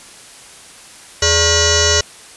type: tone with frequency modulation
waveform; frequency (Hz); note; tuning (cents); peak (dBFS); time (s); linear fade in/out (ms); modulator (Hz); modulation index
sine; 2935; F#7; -15; -10; 1.22-2.01; 5; 503; 7.3
effects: white hiss -39 dBFS RMS until 2.36 s + resampled to 24000 Hz